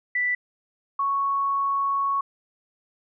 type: tone pair in turn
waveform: sine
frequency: 1975.5 / 1108.7 Hz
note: B6 / C#6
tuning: 0 / 0 cents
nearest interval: minor seventh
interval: 1000 cents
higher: first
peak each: -21 dBFS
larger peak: neither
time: 0.15-0.35 / 0.99-2.21 s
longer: second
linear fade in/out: 5 ms
effects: none